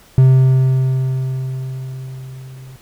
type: tone with level ramp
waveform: triangle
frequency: 130.81 Hz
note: C3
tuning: in tune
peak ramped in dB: -3 to -32 dBFS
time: 0.18-2.76 s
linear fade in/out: 0 ms
effects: pink hiss -47 dBFS RMS until 2.81 s